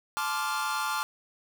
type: chord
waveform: 45% pulse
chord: D minor seventh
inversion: second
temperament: equal with one note detuned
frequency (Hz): 866.4 / 1046.5 / 1174.7 / 1396.9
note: A5 / C6 / D6 / F6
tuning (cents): -27 / 0 / 0 / 0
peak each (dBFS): -34 / -36 / -33 / -33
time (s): 0.17-1.03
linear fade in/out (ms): 0
effects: none